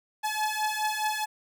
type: beating tone pair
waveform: sawtooth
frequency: 854 / 858.8 Hz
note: G#5 / A5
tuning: +48 / -42 cents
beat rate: 4.8 Hz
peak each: -26 dBFS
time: 0.23-1.26 s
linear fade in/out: 20 ms
effects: none